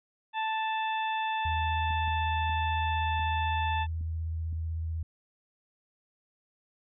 harmonic tone, 880 Hz, A5, in tune, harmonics 1 / 2 / 3 / 4, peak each -29 / -37 / -38 / -41 dBFS, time 0.33-3.87 s, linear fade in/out 50 ms
sine tone with vibrato, 81.2 Hz, E2, 26 cents flat, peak -30 dBFS, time 1.45-5.03 s, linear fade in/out 5 ms, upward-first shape sine, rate 16 Hz, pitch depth 21 cents each way
clicks, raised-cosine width 5 ms, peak -34 dBFS, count 6, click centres 1.907 / 2.079 / 2.497 / 3.196 / 4.011 / 4.528 s
effects none

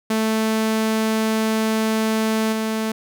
sawtooth tone with level steps, 220 Hz, A3, in tune, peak -14 / -17 dBFS, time 0.1-2.92 s, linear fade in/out 5 ms, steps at 2.52 s, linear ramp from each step 10 ms, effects none

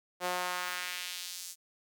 sawtooth tone with high-pass filter sweep, 179.8 Hz, F#3, 49 cents flat, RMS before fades -37 dBFS, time 0.2-1.56 s, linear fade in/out 50 ms, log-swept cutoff 560 to 7100 Hz, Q 1.2, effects none

